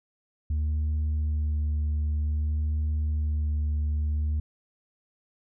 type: tone with vibrato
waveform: sine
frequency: 75.7 Hz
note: D#2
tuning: 47 cents flat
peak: -21 dBFS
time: 0.5-4.4 s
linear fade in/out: 5 ms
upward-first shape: sine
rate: 0.53 Hz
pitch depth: 16 cents each way
effects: tanh soft clip ceiling -23 dBFS